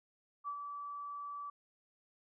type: tone with ADSR envelope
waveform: sine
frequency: 1154 Hz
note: D6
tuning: 31 cents flat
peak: -36 dBFS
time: 0.44-1.5 s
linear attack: 38 ms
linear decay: 77 ms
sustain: -5 dB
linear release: 5 ms
effects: none

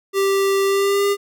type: tone with pitch glide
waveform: square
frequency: 392 to 402.3 Hz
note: G4 to G4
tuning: 0 to +45 cents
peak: -16 dBFS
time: 0.13-1.17 s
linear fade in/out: 50 ms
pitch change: +45 cents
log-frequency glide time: 0.65-1.06 s
effects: none

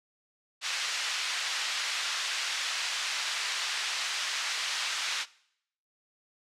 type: band-pass noise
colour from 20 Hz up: white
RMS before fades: -32 dBFS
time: 0.61-5.26 s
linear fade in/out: 50 ms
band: 1300 to 4900 Hz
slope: 12 dB/octave
effects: noise-tail reverb RT60 0.7 s tail -21 dB re dry + low-pass 8000 Hz 12 dB/octave

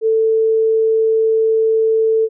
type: tone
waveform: sine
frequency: 444 Hz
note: A4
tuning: 16 cents sharp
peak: -11 dBFS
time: 0.01-2.29 s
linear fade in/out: 50 ms
effects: none

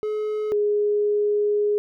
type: tone pair in turn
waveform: triangle / sine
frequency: 426.2 / 415.3 Hz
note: G#4 / G#4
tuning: +45 / 0 cents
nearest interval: unison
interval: 45 cents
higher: first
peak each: -21 / -18 dBFS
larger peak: second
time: 0.03-0.52 / 0.52-1.78 s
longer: second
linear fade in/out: 0 ms
effects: none

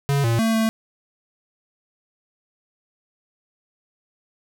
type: tone with pitch steps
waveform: square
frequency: 140.7 / 115.7 / 224.7 / 222.7 Hz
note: C#3 / A#2 / A3 / A3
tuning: +26 / -13 / +37 / +21 cents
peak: -18 dBFS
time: 0.09-0.69 s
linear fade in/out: 0 ms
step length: 150 ms
effects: none

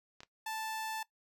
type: clicks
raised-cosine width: 0.2 ms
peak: -31 dBFS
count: 2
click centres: 0.205 / 0.233 s
type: tone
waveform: sawtooth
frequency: 880 Hz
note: A5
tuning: in tune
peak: -33 dBFS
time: 0.46-1.03 s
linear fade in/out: 5 ms
effects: noise-tail reverb RT60 0.1 s tail -18 dB re dry

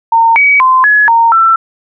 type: tone with pitch steps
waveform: sine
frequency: 914 / 2268 / 1034 / 1692 / 922 / 1338 Hz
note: A#5 / C#7 / C6 / G#6 / A#5 / E6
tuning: -34 / +39 / -21 / +32 / -19 / +25 cents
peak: -4 dBFS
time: 0.12-1.56 s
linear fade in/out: 5 ms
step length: 240 ms
effects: none

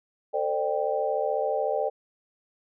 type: tone cluster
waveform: sine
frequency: 446.9 / 523 / 597 / 785 Hz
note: A4 / C5 / D5 / G5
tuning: +27 / -1 / +28 / +2 cents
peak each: -30 / -30 / -28 / -30 dBFS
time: 0.33-1.9 s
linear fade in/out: 20 ms
effects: none

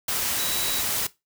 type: tone in noise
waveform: sine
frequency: 3900 Hz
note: B7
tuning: 23 cents flat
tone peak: -31 dBFS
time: 0.39-0.81 s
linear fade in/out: 5 ms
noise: white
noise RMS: -26 dBFS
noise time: 0.08-1.07 s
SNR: -8 dB
effects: noise-tail reverb RT60 0.2 s tail -18 dB re dry

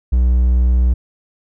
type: tone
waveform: triangle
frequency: 61.6 Hz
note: B1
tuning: 4 cents flat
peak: -8 dBFS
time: 0.12-0.94 s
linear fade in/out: 10 ms
effects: none

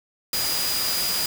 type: tone in noise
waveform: sine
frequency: 4905 Hz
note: D#8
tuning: 26 cents flat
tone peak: -26 dBFS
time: 0.33-1.26 s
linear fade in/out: 2 ms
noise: white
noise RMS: -26 dBFS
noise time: 0.33-1.26 s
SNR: -3 dB
effects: none

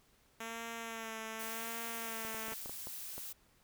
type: tone with vibrato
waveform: 5% pulse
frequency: 225.8 Hz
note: A3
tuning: 45 cents sharp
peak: -30 dBFS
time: 0.4-2.54 s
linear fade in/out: 5 ms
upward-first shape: sine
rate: 0.87 Hz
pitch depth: 33 cents each way
type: noise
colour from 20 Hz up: blue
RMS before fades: -45 dBFS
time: 1.39-3.33 s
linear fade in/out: 10 ms
type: clicks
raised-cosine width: 1 ms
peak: -33 dBFS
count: 8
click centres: 2.25 / 2.346 / 2.483 / 2.522 / 2.659 / 2.695 / 2.871 / 3.18 s
effects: pink hiss -69 dBFS RMS until 3.63 s

